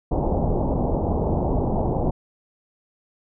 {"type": "low-pass noise", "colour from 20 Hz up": "pink", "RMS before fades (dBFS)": -22, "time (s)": [0.11, 2.11], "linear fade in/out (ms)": 10, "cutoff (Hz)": 880, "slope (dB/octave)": 48, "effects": []}